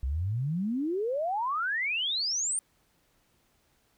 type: exponential sweep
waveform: sine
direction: up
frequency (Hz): 61.1 to 9220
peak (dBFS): -27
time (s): 0.03-2.59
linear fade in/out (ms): 0
effects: pink hiss -69 dBFS RMS until 3.97 s